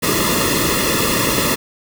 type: noise with comb filter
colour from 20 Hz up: pink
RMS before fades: -17 dBFS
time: 0.02-1.56 s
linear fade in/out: 20 ms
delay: 1.3 ms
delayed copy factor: -0.95
effects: none